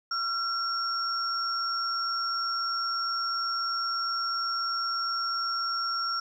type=tone pair together; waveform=sine; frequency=1364 / 5523 Hz; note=F6 / F8; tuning=-41 / -20 cents; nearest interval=2 octaves; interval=2421 cents; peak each=-29 / -31 dBFS; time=0.11-6.2 s; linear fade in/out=5 ms; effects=10-bit

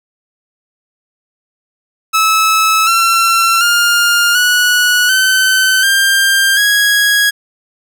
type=tone with pitch steps; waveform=sawtooth; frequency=1300 / 1353.6 / 1409.5 / 1467.7 / 1528.2 / 1591.3 / 1656.9 Hz; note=E6 / E6 / F6 / F#6 / G6 / G6 / G#6; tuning=-24 / +45 / +16 / -14 / -44 / +26 / -5 cents; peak=-5 dBFS; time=2.13-7.31 s; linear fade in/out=20 ms; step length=740 ms; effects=none

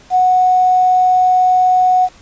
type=tone with quantisation; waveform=sine; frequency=736 Hz; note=F#5; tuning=9 cents flat; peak=-8 dBFS; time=0.1-2.09 s; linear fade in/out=50 ms; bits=6; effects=pink hiss -44 dBFS RMS until 2.21 s + resampled to 16000 Hz

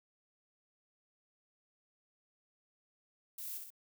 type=noise with echo; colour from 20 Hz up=violet; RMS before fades=-44 dBFS; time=3.38-3.58 s; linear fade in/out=5 ms; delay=62 ms; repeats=2; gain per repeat=-4 dB; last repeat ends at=3.704 s; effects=none

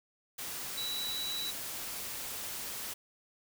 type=tone in noise; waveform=sine; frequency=3924 Hz; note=B7; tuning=12 cents flat; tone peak=-35 dBFS; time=0.77-1.51 s; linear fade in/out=10 ms; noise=white; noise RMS=-40 dBFS; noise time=0.38-2.94 s; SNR=+2 dB; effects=none

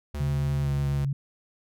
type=tone with pitch glide; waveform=square; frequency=73.42 to 70.84 Hz; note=D2 to C#2; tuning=0 to +38 cents; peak=-31 dBFS; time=0.14-1.05 s; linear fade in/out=5 ms; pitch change=-62 cents; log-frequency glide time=0.62-0.68 s
type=tone with vibrato; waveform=sine; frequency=138.59 Hz; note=C#3; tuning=in tune; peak=-24 dBFS; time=0.2-1.13 s; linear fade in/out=5 ms; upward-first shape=sine; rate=10 Hz; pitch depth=11 cents each way
effects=none

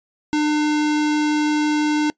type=tone; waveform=square; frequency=301 Hz; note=D4; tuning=43 cents sharp; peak=-17 dBFS; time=0.33-2.1 s; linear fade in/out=0 ms; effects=noise-tail reverb RT60 0.1 s tail -23 dB re dry + resampled to 16000 Hz

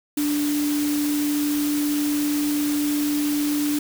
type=tone in noise; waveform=sine; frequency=293.7 Hz; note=D4; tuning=in tune; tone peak=-20 dBFS; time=0.17-3.79 s; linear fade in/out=5 ms; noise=white; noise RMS=-31 dBFS; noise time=0.17-3.79 s; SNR=+8 dB; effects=none

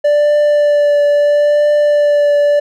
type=tone with vibrato; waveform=triangle; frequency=586 Hz; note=D5; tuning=4 cents flat; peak=-6 dBFS; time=0.04-2.6 s; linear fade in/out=10 ms; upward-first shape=triangle; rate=0.75 Hz; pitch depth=17 cents each way; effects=none

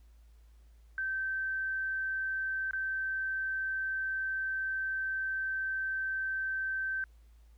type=tone with dropouts; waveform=sine; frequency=1551 Hz; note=G6; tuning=19 cents flat; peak=-31 dBFS; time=0.98-7.04 s; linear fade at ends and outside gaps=1 ms; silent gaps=2.71-2.733 s; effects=added 56 Hz sine -55 dBFS peak until 7.57 s + pink hiss -73 dBFS RMS until 7.57 s

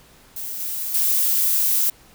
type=noise with level steps; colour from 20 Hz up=violet; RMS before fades=-30 / -27 / -19 dBFS; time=0.36-1.9 s; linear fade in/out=5 ms; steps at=0.6 / 0.94 s; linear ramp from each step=5 ms; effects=pink hiss -51 dBFS RMS until 2.14 s

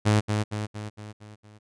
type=tone with echo; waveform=sawtooth; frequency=106 Hz; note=G#2; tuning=36 cents sharp; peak=-14 dBFS; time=0.05-0.21 s; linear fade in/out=20 ms; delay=230 ms; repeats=6; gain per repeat=-5 dB; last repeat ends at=1.59 s; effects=resampled to 22050 Hz

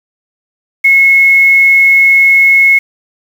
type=tone with quantisation; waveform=sine; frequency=2179 Hz; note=C#7; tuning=30 cents flat; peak=-3 dBFS; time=0.84-2.79 s; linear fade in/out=10 ms; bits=5; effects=none

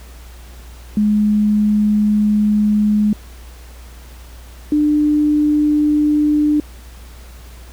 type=tone pair in turn; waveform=sine; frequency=210 / 298.5 Hz; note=G#3 / D4; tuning=+19 / +28 cents; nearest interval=tritone; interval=609 cents; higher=second; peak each=-11 dBFS; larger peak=neither; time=0.97-3.13 / 4.72-6.6 s; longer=first; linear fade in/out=2 ms; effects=added 60 Hz sine -35 dBFS peak until 7.72 s + pink hiss -44 dBFS RMS until 7.72 s

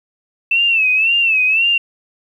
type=tone with vibrato; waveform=sine; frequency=2646 Hz; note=E7; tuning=6 cents sharp; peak=-11 dBFS; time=0.51-1.78 s; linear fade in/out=5 ms; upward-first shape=sine; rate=1.9 Hz; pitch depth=99 cents each way; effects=8-bit

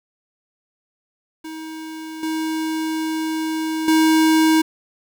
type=tone with level steps; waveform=square; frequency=317.5 Hz; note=D#4; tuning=35 cents sharp; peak=-30 / -22 / -13 dBFS; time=1.44-4.62 s; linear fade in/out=10 ms; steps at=2.23 / 3.88 s; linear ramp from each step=2 ms; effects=8-bit

